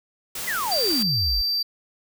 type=noise; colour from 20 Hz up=white; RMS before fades=-31 dBFS; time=0.35-1.03 s; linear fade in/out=5 ms
type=exponential sweep; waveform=sine; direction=down; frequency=2093 to 41.2 Hz; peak=-24 dBFS; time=0.47-1.42 s; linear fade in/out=10 ms
type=tone; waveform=triangle; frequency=4674 Hz; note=D8; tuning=9 cents flat; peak=-20 dBFS; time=0.71-1.63 s; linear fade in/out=10 ms
effects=none